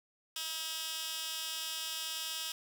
15% pulse tone with high-pass filter, 320.5 Hz, E4, 49 cents flat, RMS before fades -39 dBFS, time 0.36-2.52 s, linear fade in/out 2 ms, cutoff 3300 Hz, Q 1.1, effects none

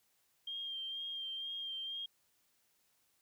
sine tone with vibrato, 3195 Hz, G7, 32 cents sharp, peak -39 dBFS, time 0.47-2.06 s, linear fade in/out 5 ms, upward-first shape sine, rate 2.1 Hz, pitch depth 27 cents each way, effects white hiss -75 dBFS RMS until 3.21 s

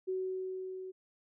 sine tone with level ramp, 374.5 Hz, F#4, 21 cents sharp, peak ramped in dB -31 to -41 dBFS, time 0.07-0.92 s, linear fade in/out 20 ms, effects none

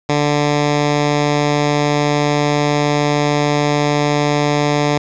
10% pulse tone, 146.83 Hz, D3, in tune, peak -5 dBFS, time 0.09-4.98 s, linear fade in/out 5 ms, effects resampled to 16000 Hz + 7-bit

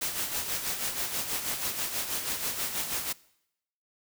white noise with tremolo, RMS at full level -30 dBFS, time 0.01-3.13 s, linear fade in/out 10 ms, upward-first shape sine, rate 6.2 Hz, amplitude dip 55%, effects noise-tail reverb RT60 0.8 s tail -22 dB re dry

